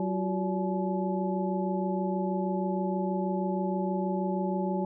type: tone cluster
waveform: sine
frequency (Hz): 188 / 351.3 / 377.6 / 573 / 855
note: F#3 / F4 / F#4 / D5 / A5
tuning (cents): +28 / +10 / +35 / -43 / -50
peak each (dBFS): -29 / -35 / -36 / -36 / -35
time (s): 0-4.85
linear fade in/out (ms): 2
effects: none